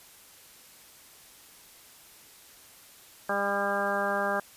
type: harmonic tone with a mistuned harmonic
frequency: 200.7 Hz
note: G3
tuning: 41 cents sharp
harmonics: 1 / 2 / 3 / 4 / 5 / 6 / 7 / 8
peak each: -37 / -36 / -31 / -33 / -37 / -34 / -37 / -32 dBFS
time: 3.29-4.4 s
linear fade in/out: 5 ms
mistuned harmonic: 7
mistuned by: -20 cents
effects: white hiss -53 dBFS RMS until 4.56 s + resampled to 32000 Hz